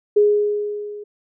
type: tone with level ramp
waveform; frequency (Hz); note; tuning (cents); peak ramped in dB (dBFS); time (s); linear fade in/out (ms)
sine; 415.3; G#4; 0; -9 to -31; 0.16-1.04; 10
effects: none